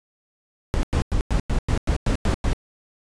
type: noise bursts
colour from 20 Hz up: brown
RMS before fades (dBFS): -20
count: 10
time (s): 0.74-2.532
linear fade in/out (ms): 0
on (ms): 91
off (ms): 98
effects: resampled to 22050 Hz